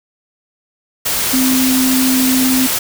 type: tone in noise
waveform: sine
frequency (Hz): 259.1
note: C4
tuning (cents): -17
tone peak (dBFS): -12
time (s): 1.33-2.67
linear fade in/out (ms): 10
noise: white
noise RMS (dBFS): -17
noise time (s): 1.05-2.79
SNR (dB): +2
effects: none